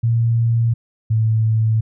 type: tone pair in turn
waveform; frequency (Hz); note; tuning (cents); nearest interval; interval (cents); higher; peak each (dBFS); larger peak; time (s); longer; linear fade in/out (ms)
sine; 115.9 / 110.75; A#2 / A2; -10 / +12; minor second; 78; first; -13; neither; 0.03-0.74 / 1.1-1.81; neither; 10
effects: none